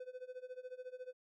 triangle tone with tremolo, 506 Hz, B4, 42 cents sharp, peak -40 dBFS, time 0-1.13 s, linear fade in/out 5 ms, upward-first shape sine, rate 14 Hz, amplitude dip 90%, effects MP3 48 kbps

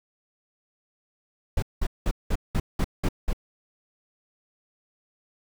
brown noise bursts, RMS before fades -23 dBFS, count 8, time 1.57-3.332 s, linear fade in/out 5 ms, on 54 ms, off 190 ms, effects none

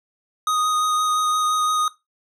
square tone with vibrato, 1244.5 Hz, D#6, in tune, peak -19 dBFS, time 0.47-1.88 s, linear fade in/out 2 ms, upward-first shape sine, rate 5.8 Hz, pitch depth 11 cents each way, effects noise-tail reverb RT60 0.2 s tail -17 dB re dry + low-pass 11000 Hz 12 dB/octave

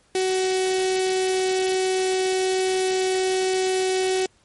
sawtooth tone with notch filter, 375.1 Hz, F#4, 24 cents sharp, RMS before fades -22 dBFS, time 0.15-4.26 s, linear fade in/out 2 ms, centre 1200 Hz, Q 0.9, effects pink hiss -60 dBFS RMS until 4.44 s + MP3 48 kbps

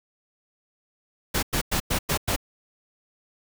pink noise bursts, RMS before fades -24 dBFS, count 6, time 1.34-2.363 s, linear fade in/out 10 ms, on 88 ms, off 99 ms, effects none

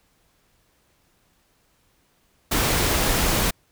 pink noise, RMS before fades -21 dBFS, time 2.51-3.51 s, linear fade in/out 10 ms, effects pink hiss -64 dBFS RMS until 3.71 s

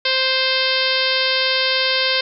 harmonic tone, 523.3 Hz, C5, in tune, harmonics 1 / 2 / 3 / 4 / 5 / 6 / 7 / 8 / 9 / 10, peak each -24 / -29 / -25 / -25 / -25 / -24 / -24 / -25 / -24 / -29 dBFS, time 0.05-2.21 s, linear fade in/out 5 ms, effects none

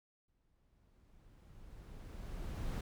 brown noise with exponential growth, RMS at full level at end -37 dBFS, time 0.28-2.81 s, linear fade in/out 5 ms, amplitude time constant 550 ms, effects none

